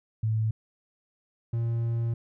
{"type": "tone pair in turn", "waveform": ["sine", "triangle"], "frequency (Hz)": [110, 116.2], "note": ["A2", "A#2"], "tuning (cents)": [0, -5], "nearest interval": "minor second", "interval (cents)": 95, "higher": "second", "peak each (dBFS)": -23, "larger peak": "neither", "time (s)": [[0.23, 0.51], [1.53, 2.14]], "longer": "second", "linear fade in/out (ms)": 5, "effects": []}